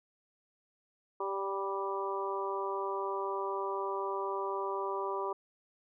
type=harmonic tone with a mistuned harmonic; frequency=196 Hz; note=G3; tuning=in tune; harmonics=2 / 3 / 4 / 5 / 6; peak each=-36 / -42 / -43 / -37 / -40 dBFS; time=1.2-5.33 s; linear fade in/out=5 ms; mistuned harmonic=3; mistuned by=-16 cents; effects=none